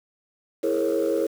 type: chord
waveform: sine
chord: A# half-diminished seventh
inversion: second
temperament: equal with one note detuned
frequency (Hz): 329.6 / 415.3 / 466.2 / 544.8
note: E4 / G#4 / A#4 / C#5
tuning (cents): 0 / 0 / 0 / -30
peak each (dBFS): -25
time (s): 0.63-1.27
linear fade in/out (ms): 10
effects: tanh soft clip ceiling -15 dBFS + 7-bit